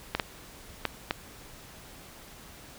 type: clicks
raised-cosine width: 0.3 ms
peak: -10 dBFS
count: 4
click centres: 0.15 / 0.198 / 0.853 / 1.109 s
effects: pink hiss -49 dBFS RMS until 2.78 s